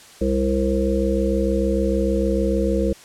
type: harmonic tone with a mistuned harmonic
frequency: 66.6 Hz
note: C2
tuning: 31 cents sharp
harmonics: 1 / 3 / 5 / 7 / 8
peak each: -23 / -23 / -24 / -24 / -25 dBFS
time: 0.21-2.93 s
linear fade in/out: 5 ms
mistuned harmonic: 1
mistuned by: -63 cents
effects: white hiss -45 dBFS RMS until 3.04 s + low-pass 9000 Hz 12 dB/octave